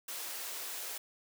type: high-pass noise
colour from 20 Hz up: white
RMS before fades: -41 dBFS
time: 0.08-0.98 s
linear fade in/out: 5 ms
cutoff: 350 Hz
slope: 24 dB/octave
effects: none